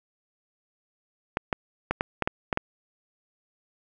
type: clicks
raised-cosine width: 0.5 ms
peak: -9 dBFS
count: 8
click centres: 1.371 / 1.528 / 1.91 / 2.009 / 2.223 / 2.275 / 2.528 / 2.574 s
effects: none